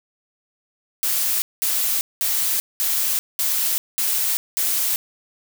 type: noise bursts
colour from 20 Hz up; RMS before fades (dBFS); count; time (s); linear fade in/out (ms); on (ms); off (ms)
blue; -21; 7; 1.03-4.96; 0; 390; 200
effects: none